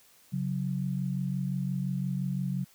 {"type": "tone pair together", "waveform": "sine", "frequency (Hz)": [138, 183.78], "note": ["C#3", "F#3"], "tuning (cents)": [-7, -11], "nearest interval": "perfect fourth", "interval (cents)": 496, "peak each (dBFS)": [-31, -31], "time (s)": [0.32, 2.65], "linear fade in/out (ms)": 20, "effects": ["white hiss -60 dBFS RMS until 2.74 s"]}